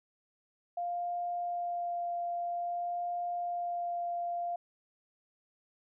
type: tone with vibrato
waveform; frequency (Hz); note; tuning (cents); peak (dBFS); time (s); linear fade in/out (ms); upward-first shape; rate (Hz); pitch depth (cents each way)
sine; 698.5; F5; 0; -32; 0.77-4.56; 5; sine; 0.51; 9
effects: none